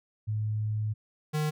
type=tone pair in turn; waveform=sine / square; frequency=107.3 / 152.49 Hz; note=A2 / D#3; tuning=-43 / -35 cents; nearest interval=tritone; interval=608 cents; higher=second; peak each=-27 dBFS; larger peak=neither; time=0.27-0.94 / 1.33-1.51 s; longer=first; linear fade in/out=20 ms; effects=none